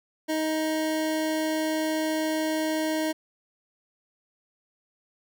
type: tone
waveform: 25% pulse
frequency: 313.7 Hz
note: D#4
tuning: 14 cents sharp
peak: -21 dBFS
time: 0.28-3.13 s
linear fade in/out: 20 ms
effects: none